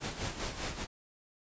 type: noise with tremolo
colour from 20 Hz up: pink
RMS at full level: -35 dBFS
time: 0-0.87 s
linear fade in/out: 50 ms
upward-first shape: sine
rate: 5 Hz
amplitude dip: 65%
effects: resampled to 16000 Hz